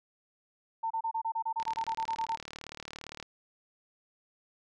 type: tone bursts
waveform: sine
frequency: 901 Hz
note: A5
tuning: 41 cents sharp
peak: -29 dBFS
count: 15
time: 0.83-2.361 s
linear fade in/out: 10 ms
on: 75 ms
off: 29 ms
type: click train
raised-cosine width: 0.2 ms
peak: -24 dBFS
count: 62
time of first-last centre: 1.6-3.227 s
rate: 37.5 Hz
effects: none